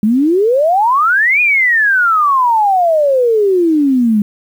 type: exponential two-way sweep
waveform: sine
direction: up then down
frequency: 202.9 to 2489 to 202.9 Hz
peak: -8 dBFS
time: 0.03-4.22 s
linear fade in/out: 2 ms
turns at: 1.41 s
effects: 7-bit